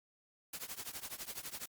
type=noise with tremolo; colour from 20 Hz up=white; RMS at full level=-41 dBFS; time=0.53-1.66 s; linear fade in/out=5 ms; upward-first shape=triangle; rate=12 Hz; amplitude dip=95%; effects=Opus 48 kbps